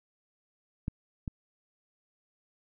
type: clicks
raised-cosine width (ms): 5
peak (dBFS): -19 / -22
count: 2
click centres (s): 0.881 / 1.278
effects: none